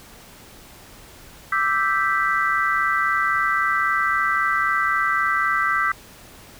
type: chord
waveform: sine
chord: E minor seventh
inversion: third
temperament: equal with one note detuned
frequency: 1174.7 / 1318.5 / 1562.6 / 1975.5 Hz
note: D6 / E6 / G6 / B6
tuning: 0 / 0 / -6 / 0 cents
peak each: -24 / -23 / -23 / -24 dBFS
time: 1.52-5.92 s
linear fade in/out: 5 ms
effects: pink hiss -45 dBFS RMS until 6.59 s

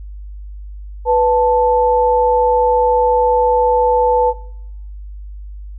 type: tone pair together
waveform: sine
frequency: 494.3 / 880 Hz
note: B4 / A5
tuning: +1 / 0 cents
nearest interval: minor seventh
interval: 999 cents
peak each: -12 / -13 dBFS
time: 1.05-4.34 s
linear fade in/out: 50 ms
effects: noise-tail reverb RT60 0.8 s tail -22 dB re dry + added 50 Hz sine -28 dBFS peak until 5.78 s

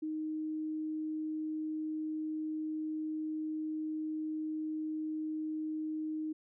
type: tone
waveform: sine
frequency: 311.1 Hz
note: D#4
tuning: in tune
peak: -34 dBFS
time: 0.02-6.33 s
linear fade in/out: 10 ms
effects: none

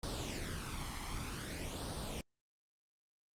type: noise with flanger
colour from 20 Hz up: pink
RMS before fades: -41 dBFS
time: 0.03-2.21 s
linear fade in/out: 2 ms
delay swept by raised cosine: 0.21 to 0.97 ms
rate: 0.53 Hz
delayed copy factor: +0.6
effects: low-pass 10000 Hz 12 dB/octave + Opus 48 kbps

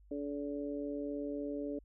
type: harmonic tone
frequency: 143.7 Hz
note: D3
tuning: 37 cents flat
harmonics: 2 / 3 / 4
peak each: -38 / -42 / -43 dBFS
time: 0.11-1.79 s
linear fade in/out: 5 ms
effects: added 50 Hz sine -58 dBFS peak until 1.84 s

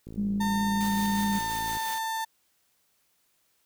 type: click train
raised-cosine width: 3 ms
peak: -29 dBFS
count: 95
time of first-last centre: 0.07-1.77 s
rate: 55.3 Hz
type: tone with vibrato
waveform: sine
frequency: 202 Hz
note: G#3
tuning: 48 cents flat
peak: -25 dBFS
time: 0.17-1.39 s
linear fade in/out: 10 ms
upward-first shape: sine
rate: 4.9 Hz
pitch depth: 16 cents each way
type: tone with pitch glide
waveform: 35% pulse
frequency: 906 to 892.5 Hz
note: A#5 to A5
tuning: -50 to +24 cents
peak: -27 dBFS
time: 0.4-2.25 s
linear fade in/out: 10 ms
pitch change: -26 cents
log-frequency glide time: 1.1-1.87 s
type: noise with tremolo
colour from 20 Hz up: white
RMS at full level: -39 dBFS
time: 0.8-1.99 s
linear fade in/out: 10 ms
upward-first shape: square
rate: 5.7 Hz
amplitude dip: 30%
effects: white hiss -70 dBFS RMS until 3.65 s

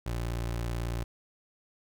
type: tone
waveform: 25% pulse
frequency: 58.2 Hz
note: A#1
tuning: 2 cents flat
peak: -27 dBFS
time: 0.06-1.04 s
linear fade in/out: 5 ms
effects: none

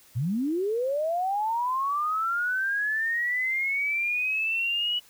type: linear sweep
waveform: sine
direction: up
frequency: 103.83 to 2952 Hz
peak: -24 dBFS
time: 0.15-5 s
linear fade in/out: 20 ms
effects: white hiss -56 dBFS RMS until 5.09 s

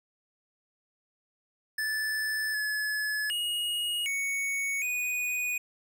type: tone with pitch steps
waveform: square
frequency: 1746 / 1710 / 2879 / 2224 / 2476 Hz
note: A6 / A6 / F#7 / C#7 / D#7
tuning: -14 / -50 / -48 / +5 / -9 cents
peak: -29 dBFS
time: 1.78-5.58 s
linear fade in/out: 5 ms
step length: 760 ms
effects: none

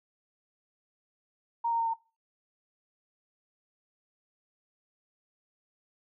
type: tone with pitch steps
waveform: sine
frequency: 932.3 / 924.3 / 916.3 / 908.4 Hz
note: A#5 / A#5 / A#5 / A#5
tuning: 0 / -15 / -30 / -45 cents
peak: -26 dBFS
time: 1.64-1.94 s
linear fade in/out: 10 ms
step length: 75 ms
effects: noise-tail reverb RT60 0.3 s tail -20 dB re dry

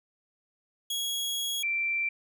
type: tone pair in turn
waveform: sawtooth / sine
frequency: 3322 / 2349 Hz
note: G#7 / D7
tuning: 0 / 0 cents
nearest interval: tritone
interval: 600 cents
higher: first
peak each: -26 dBFS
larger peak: neither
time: 0.9-1.63 / 1.63-2.09 s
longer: first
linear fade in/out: 5 ms
effects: none

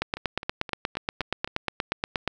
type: two click trains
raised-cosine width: 0.3 ms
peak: -9 / -20 dBFS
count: 20 / 6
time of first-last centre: 0.02-2.277 / 0.17-1.475 s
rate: 8.42 / 3.83 Hz
effects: none

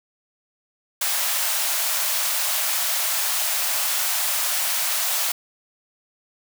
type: high-pass noise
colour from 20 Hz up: white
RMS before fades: -23 dBFS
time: 1.01-5.32 s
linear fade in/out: 5 ms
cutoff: 570 Hz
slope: 96 dB/octave
effects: none

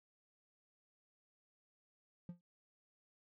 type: tone with exponential decay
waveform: triangle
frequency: 174.61 Hz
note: F3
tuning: in tune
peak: -39 dBFS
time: 2.29-2.41 s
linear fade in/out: 2 ms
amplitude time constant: 25 ms
effects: none

